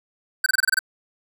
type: tone bursts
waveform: square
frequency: 1540 Hz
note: G6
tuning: 31 cents flat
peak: -16 dBFS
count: 8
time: 0.44-0.791 s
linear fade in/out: 5 ms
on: 22 ms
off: 25 ms
effects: none